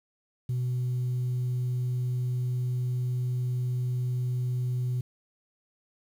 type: tone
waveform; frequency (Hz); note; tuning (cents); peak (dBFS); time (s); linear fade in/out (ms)
sine; 124.9; B2; +20; -24; 0.49-5.01; 5
effects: tanh soft clip ceiling -24 dBFS + 9-bit